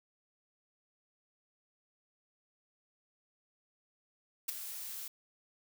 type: noise with ADSR envelope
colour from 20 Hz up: blue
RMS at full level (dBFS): -31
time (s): 4.48-5.08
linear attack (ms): 11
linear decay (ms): 12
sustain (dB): -12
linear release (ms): 4
effects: none